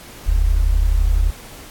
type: tone pair together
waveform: sine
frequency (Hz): 40.69 / 72.5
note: E1 / D2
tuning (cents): -22 / -22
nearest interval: minor seventh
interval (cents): 1000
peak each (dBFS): -13 / -19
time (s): 0.26-1.31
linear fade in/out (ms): 20
effects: pink hiss -39 dBFS RMS until 1.7 s + AAC 64 kbps